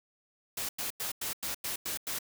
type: noise bursts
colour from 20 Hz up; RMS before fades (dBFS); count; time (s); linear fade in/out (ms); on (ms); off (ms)
white; -35; 8; 0.57-2.188; 5; 120; 94
effects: none